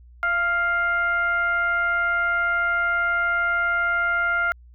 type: tone with frequency modulation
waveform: sine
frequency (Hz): 1396.9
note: F6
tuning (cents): 0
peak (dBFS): -19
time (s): 0.23-4.52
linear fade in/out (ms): 0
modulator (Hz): 712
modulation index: 0.61
effects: added 60 Hz sine -45 dBFS peak until 4.74 s